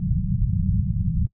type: low-pass noise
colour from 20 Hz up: white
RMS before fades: -22 dBFS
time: 0-1.27 s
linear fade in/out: 2 ms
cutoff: 190 Hz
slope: 96 dB/octave
effects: noise-tail reverb RT60 0.1 s tail -20 dB re dry